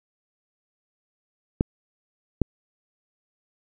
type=clicks; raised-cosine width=3 ms; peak=-6 dBFS; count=2; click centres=1.609 / 2.417 s; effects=none